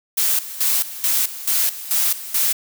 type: noise with tremolo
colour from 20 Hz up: blue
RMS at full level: -18 dBFS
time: 0.17-2.53 s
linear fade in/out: 10 ms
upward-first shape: square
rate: 2.3 Hz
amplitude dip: 80%
effects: none